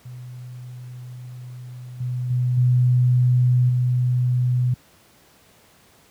sine tone with level steps, 124.6 Hz, B2, 16 cents sharp, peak -33 / -22 / -17 / -13 / -16 dBFS, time 0.05-4.74 s, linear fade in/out 5 ms, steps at 2 / 2.3 / 2.57 / 3.69 s, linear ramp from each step 5 ms, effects pink hiss -54 dBFS RMS until 6.1 s + high-pass 80 Hz 12 dB/octave

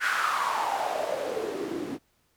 white noise with band-pass filter sweep, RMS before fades -29 dBFS, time 0-1.99 s, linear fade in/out 50 ms, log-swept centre 1600 to 260 Hz, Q 5.4, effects pink hiss -69 dBFS RMS until 2.36 s

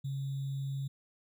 sine tone with sample-and-hold, 136.9 Hz, C#3, 21 cents flat, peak -33 dBFS, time 0.04-0.88 s, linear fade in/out 10 ms, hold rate 3675 Hz, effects none

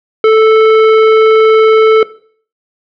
sine tone with hard clipping, 439.3 Hz, A4, 3 cents flat, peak -5 dBFS, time 0.24-2.03 s, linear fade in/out 2 ms, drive 14 dB, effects noise-tail reverb RT60 0.5 s tail -18 dB re dry + low-pass 3000 Hz 12 dB/octave

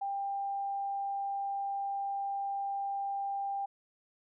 sine tone, 794 Hz, G5, 22 cents sharp, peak -32 dBFS, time 0.01-3.66 s, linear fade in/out 10 ms, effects none

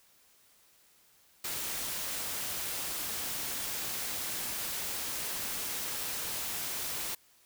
white noise, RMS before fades -36 dBFS, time 1.44-7.15 s, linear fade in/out 5 ms, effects white hiss -64 dBFS RMS until 7.45 s

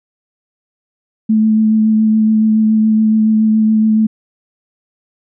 sine tone with vibrato, 217.9 Hz, A3, 17 cents flat, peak -8 dBFS, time 1.29-4.07 s, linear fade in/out 10 ms, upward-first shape triangle, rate 7.1 Hz, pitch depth 17 cents each way, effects none

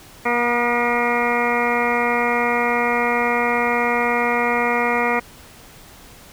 harmonic tone with a mistuned harmonic, 239.3 Hz, A#3, 46 cents sharp, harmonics 1 / 2 / 3 / 4 / 5 / 6 / 8 / 9 / 10, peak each -26 / -23 / -25 / -24 / -26 / -29 / -25 / -26 / -28 dBFS, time 0.25-5.2 s, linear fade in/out 10 ms, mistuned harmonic 5, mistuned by +24 cents, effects pink hiss -44 dBFS RMS until 6.32 s

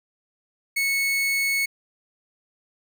40% pulse tone, 2205 Hz, C#7, 10 cents flat, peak -20 dBFS, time 0.76-1.66 s, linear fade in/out 10 ms, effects none

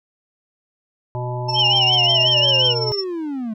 harmonic tone, 123.47 Hz, B2, in tune, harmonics 1 / 3 / 5 / 7 / 8, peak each -24 / -32 / -31 / -31 / -36 dBFS, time 1.15-2.92 s, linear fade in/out 0 ms
sine tone with tremolo, 5400 Hz, E8, 41 cents sharp, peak -19 dBFS, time 1.48-3.04 s, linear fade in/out 20 ms, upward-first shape sine, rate 18 Hz, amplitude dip 80%
triangle linear sweep, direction down, 891 to 210.1 Hz, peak -21 dBFS, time 1.48-3.54 s, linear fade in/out 10 ms
sine tone with vibrato, 2970 Hz, F#7, 6 cents sharp, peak -14 dBFS, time 1.54-2.75 s, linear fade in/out 50 ms, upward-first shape sine, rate 5.6 Hz, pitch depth 110 cents each way
effects none

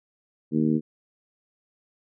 harmonic tone, 77.78 Hz, D#2, in tune, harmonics 2 / 3 / 4 / 5 / 6, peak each -27 / -22 / -25 / -32 / -36 dBFS, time 0.51-0.81 s, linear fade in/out 50 ms, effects none

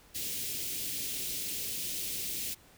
white band-stop noise, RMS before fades -36 dBFS, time 0.14-2.55 s, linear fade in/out 20 ms, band 450 to 2400 Hz, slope 24 dB/octave, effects pink hiss -59 dBFS RMS until 2.77 s

